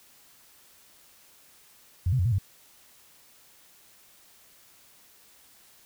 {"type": "tone with pitch steps", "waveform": "sine", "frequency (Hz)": [89.1, 129.5, 89.2, 119.9, 97.3], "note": ["F2", "C3", "F2", "A#2", "G2"], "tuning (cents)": [35, -17, 37, 49, -12], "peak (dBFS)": -21, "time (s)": [2.06, 2.385], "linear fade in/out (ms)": 5, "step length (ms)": 65, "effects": ["white hiss -57 dBFS RMS until 5.85 s"]}